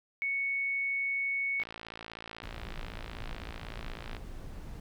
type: tone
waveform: sine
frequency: 2217 Hz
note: C#7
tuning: in tune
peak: -29 dBFS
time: 0.22-1.63 s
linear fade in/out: 0 ms
type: click train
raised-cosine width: 0.3 ms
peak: -26 dBFS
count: 145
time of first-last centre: 1.6-4.167 s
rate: 56.1 Hz
type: noise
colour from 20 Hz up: brown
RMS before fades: -42 dBFS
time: 2.43-4.8 s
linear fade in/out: 2 ms
effects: none